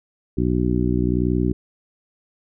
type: harmonic tone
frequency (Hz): 61.2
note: B1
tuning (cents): -15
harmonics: 1 / 2 / 3 / 4 / 5 / 6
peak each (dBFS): -24 / -24 / -24 / -25 / -24 / -26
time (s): 0.37-1.53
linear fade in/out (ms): 10
effects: none